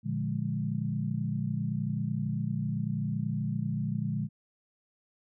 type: chord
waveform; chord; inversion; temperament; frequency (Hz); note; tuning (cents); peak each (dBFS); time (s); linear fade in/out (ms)
sine; Bb dominant seventh; none; equal; 116.54 / 146.83 / 174.61 / 207.7; Bb2 / D3 / F3 / Ab3; 0 / 0 / 0 / 0; -34 / -33 / -36 / -34; 0.03-4.29; 50
effects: none